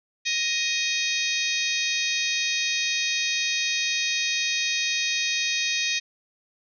harmonic tone with a mistuned harmonic, 624 Hz, D#5, 5 cents sharp, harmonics 3 / 4 / 5 / 6 / 7 / 8 / 9 / 10, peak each -32 / -27 / -34 / -29 / -34 / -35 / -35 / -33 dBFS, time 0.25-6 s, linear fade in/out 20 ms, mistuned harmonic 5, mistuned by +60 cents, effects none

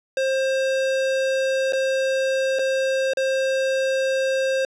square tone with dropouts, 531 Hz, C5, 25 cents sharp, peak -20 dBFS, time 0.17-4.65 s, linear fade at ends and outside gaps 2 ms, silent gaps 1.724-1.732 / 2.588-2.592 / 3.135-3.171 s, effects low-pass 6000 Hz 12 dB/octave

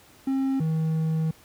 triangle tone pair in turn, 268.2 / 159.47 Hz, C4 / D#3, +43 / +43 cents, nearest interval major sixth, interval 900 cents, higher first, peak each -20 dBFS, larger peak neither, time 0.27-0.6 / 0.6-1.31 s, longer second, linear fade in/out 5 ms, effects pink hiss -54 dBFS RMS until 1.44 s + high-pass 60 Hz 12 dB/octave

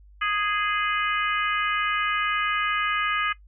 harmonic tone with a mistuned harmonic, 414.4 Hz, G#4, 4 cents flat, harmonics 3 / 4 / 5 / 6 / 7, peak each -26 / -28 / -30 / -32 / -33 dBFS, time 0.21-3.33 s, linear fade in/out 10 ms, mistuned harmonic 7, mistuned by +34 cents, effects noise-tail reverb RT60 0.1 s tail -17 dB re dry + added 50 Hz sine -48 dBFS peak until 3.47 s

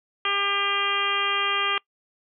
harmonic tone, 400 Hz, G4, 35 cents sharp, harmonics 1 / 2 / 3 / 4 / 5 / 6 / 7 / 8, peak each -35 / -36 / -26 / -33 / -31 / -30 / -29 / -28 dBFS, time 0.25-1.78 s, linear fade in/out 2 ms, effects noise-tail reverb RT60 0.1 s tail -24 dB re dry

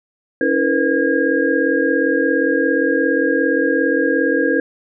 sine tone cluster, 279.7 / 324.9 / 464.7 / 502 / 1631 Hz, C#4 / E4 / A#4 / B4 / G#6, +16 / -25 / -5 / +28 / -32 cents, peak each -20 dBFS, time 0.41-4.6 s, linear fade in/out 2 ms, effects none

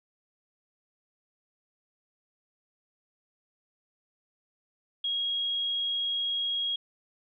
sine tone, 3288 Hz, G#7, 18 cents flat, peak -27 dBFS, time 5.04-6.76 s, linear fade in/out 5 ms, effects none

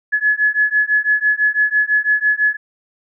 sine beating tone pair, 1700 / 1706 Hz, G#6 / G#6, +40 / +46 cents, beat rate 6 Hz, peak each -16 dBFS, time 0.12-2.57 s, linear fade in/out 20 ms, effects none

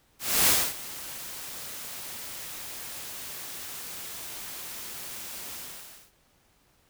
white noise with ADSR envelope, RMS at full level -20 dBFS, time 0.19-6.12 s, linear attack 280 ms, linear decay 260 ms, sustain -19 dB, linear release 570 ms, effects pink hiss -65 dBFS RMS until 6.89 s

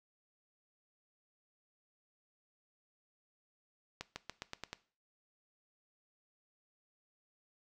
accelerating click train, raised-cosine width 0.2 ms, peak -23 dBFS, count 7, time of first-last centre 4.01-4.73 s, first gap 150 ms, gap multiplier 0.91, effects noise-tail reverb RT60 0.4 s tail -18 dB re dry

